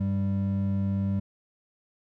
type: tone pair together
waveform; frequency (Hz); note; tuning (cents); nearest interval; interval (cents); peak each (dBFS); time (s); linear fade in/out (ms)
triangle; 98 / 196; G2 / G3; 0 / 0; octave; 1200; -25; 0-1.2; 10
effects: none